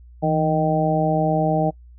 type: harmonic tone with a mistuned harmonic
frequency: 155.56 Hz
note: D#3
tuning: in tune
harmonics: 1 / 2 / 3 / 4 / 5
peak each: -21 / -25 / -27 / -22 / -23 dBFS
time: 0.22-1.71 s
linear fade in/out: 20 ms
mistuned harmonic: 1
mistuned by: +69 cents
effects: noise-tail reverb RT60 0.1 s tail -24 dB re dry + added 60 Hz sine -42 dBFS peak until 1.98 s